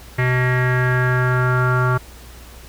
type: tone with low-pass filter sweep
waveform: square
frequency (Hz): 126.2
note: B2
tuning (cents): +38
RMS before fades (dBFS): -17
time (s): 0.18-1.98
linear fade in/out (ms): 10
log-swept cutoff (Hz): 2000 to 1300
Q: 6.7
effects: added 60 Hz sine -40 dBFS peak until 2.68 s + pink hiss -43 dBFS RMS until 2.68 s